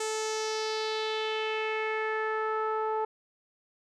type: tone with low-pass filter sweep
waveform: sawtooth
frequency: 436.4 Hz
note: A4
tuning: 14 cents flat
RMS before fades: -31 dBFS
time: 0-3.05 s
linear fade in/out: 5 ms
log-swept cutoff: 7800 to 1000 Hz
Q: 2.9
effects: none